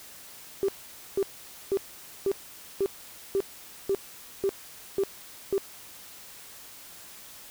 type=tone bursts; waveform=sine; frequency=392 Hz; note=G4; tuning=in tune; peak=-21 dBFS; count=10; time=0.63-5.58 s; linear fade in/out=0 ms; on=54 ms; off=490 ms; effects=tanh soft clip ceiling -17 dBFS + white hiss -47 dBFS RMS until 7.5 s